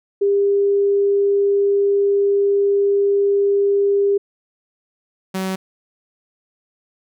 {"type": "tone pair in turn", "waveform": ["sine", "sawtooth"], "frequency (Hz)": [400.8, 189.15], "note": ["G4", "F#3"], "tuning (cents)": [38, 38], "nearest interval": "octave + minor second", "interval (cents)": 1300, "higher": "first", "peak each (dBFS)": [-13, -17], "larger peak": "first", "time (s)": [[0.21, 4.18], [5.34, 5.56]], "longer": "first", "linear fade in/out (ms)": 10, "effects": []}